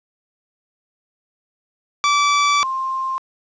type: tone pair in turn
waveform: sawtooth / sine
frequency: 1157 / 1054.9 Hz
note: D6 / C6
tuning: -26 / +14 cents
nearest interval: major second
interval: 160 cents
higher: first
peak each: -10 / -20 dBFS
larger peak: first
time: 2.04-2.63 / 2.63-3.18 s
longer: first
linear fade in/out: 0 ms
effects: resampled to 16000 Hz + 8-bit